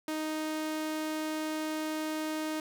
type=tone; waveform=sawtooth; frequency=311.1 Hz; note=D#4; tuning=in tune; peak=-28 dBFS; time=0.08-2.6 s; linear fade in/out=2 ms; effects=none